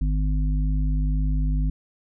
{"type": "harmonic tone", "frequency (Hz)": 51, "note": "G#1", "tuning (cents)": -31, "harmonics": [1, 3, 5], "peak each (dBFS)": [-20, -28, -33], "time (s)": [0.01, 1.7], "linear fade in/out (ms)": 5, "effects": []}